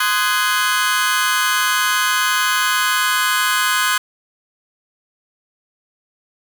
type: chord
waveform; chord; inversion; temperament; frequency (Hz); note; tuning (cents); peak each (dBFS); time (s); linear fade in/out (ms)
sawtooth; Ab dominant seventh; first; just; 1038.3 / 1245.9 / 1495.1 / 1661.2; C6 / Eb6 / Gb6 / Ab6; -14 / +2 / +18 / 0; -17 / -18 / -16 / -18; 0-3.98; 5
effects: none